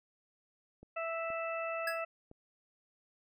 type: clicks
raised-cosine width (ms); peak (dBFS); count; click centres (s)
2; -39; 3; 0.83 / 1.303 / 2.314
type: harmonic tone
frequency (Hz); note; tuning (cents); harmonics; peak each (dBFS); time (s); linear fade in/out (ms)
659.3; E5; 0; 1 / 2 / 3 / 4; -37 / -40 / -47 / -42; 0.96-2.05; 10
type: tone with exponential decay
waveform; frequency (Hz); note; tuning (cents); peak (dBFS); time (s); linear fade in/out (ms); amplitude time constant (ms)
square; 1667; G#6; +6; -31; 1.87-2.02; 5; 32
effects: none